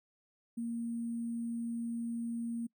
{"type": "tone with sample-and-hold", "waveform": "sine", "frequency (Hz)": 233.1, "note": "A#3", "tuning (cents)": 0, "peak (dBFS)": -34, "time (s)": [0.57, 2.67], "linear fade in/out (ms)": 10, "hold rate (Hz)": 8820, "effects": ["noise-tail reverb RT60 0.1 s tail -25 dB re dry"]}